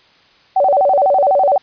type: tone with vibrato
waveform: sine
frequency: 659.3 Hz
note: E5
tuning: in tune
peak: -9 dBFS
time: 0.56-1.58 s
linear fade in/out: 5 ms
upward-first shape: square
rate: 12 Hz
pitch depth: 250 cents each way
effects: white hiss -50 dBFS RMS until 1.62 s + resampled to 11025 Hz